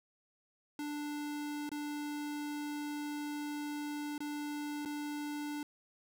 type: tone with dropouts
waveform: square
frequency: 294.5 Hz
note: D4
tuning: 5 cents sharp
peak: -38 dBFS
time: 0.79-5.63 s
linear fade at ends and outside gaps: 2 ms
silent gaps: 1.692-1.716 / 4.18-4.204 / 4.851-4.857 s
effects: none